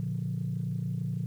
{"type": "chord", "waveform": "sine", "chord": "Bb major", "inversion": "none", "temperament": "equal with one note detuned", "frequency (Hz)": [116.54, 143.06, 174.61], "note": ["Bb2", "D3", "F3"], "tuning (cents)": [0, -45, 0], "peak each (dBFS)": -33, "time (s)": [0, 1.26], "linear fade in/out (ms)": 0, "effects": ["tanh soft clip ceiling -23 dBFS", "10-bit"]}